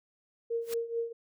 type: tone with tremolo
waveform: sine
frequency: 463.6 Hz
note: A#4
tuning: 10 cents flat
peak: -27 dBFS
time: 0.5-1.13 s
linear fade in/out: 10 ms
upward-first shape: triangle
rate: 4.6 Hz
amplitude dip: 85%
type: noise with exponential growth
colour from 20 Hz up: white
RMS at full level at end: -36 dBFS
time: 0.61-0.74 s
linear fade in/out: 5 ms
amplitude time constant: 27 ms
effects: none